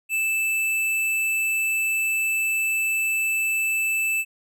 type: tone with hard clipping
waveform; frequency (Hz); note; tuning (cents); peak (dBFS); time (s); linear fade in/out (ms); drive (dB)
sine; 2637; E7; 0; -22; 0.09-4.25; 50; 15
effects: none